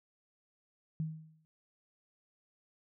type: tone with exponential decay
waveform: sine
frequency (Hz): 158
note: D#3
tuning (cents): +27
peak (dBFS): -30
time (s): 1-1.45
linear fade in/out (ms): 0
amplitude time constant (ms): 96
effects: none